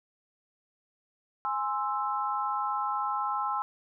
sine chord, Ab augmented, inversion none, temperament equal, 830.6 / 1046.5 / 1318.5 Hz, Ab5 / C6 / E6, 0 / 0 / 0 cents, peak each -32 dBFS, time 1.45-3.62 s, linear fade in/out 0 ms, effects none

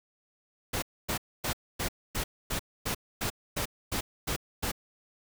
pink noise bursts, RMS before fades -31 dBFS, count 12, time 0.73-4.718 s, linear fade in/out 10 ms, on 94 ms, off 260 ms, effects none

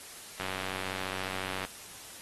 click train, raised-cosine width 0.3 ms, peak -19 dBFS, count 119, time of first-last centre 0.4-1.65 s, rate 94.4 Hz, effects white hiss -47 dBFS RMS until 2.21 s + AAC 32 kbps

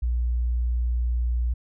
sine tone, 59.9 Hz, A#1, 48 cents sharp, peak -21 dBFS, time 0.02-1.54 s, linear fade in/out 10 ms, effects none

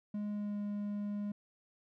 triangle tone with pitch glide, 207.7 to 205.6 Hz, G#3 to G#3, 0 to -17 cents, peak -33 dBFS, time 0.14-1.32 s, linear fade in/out 5 ms, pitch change -17 cents, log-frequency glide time 0.3-0.58 s, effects none

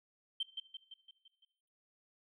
sine tone with echo, 3128 Hz, G7, 4 cents flat, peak -32 dBFS, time 0.4-0.43 s, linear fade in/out 5 ms, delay 170 ms, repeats 6, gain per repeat -5 dB, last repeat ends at 1.45 s, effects noise-tail reverb RT60 0.7 s tail -18 dB re dry + tanh soft clip ceiling -28 dBFS

